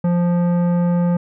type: tone with tanh clipping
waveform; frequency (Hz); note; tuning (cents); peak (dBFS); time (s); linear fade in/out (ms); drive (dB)
triangle; 174.61; F3; 0; -16; 0.04-1.17; 5; 17
effects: none